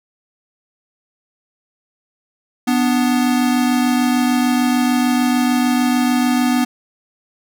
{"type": "tone pair together", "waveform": "square", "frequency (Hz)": [247, 293.7], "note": ["B3", "D4"], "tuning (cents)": [0, 0], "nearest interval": "minor third", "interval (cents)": 300, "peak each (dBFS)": [-15, -21], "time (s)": [2.67, 6.65], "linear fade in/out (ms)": 10, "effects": []}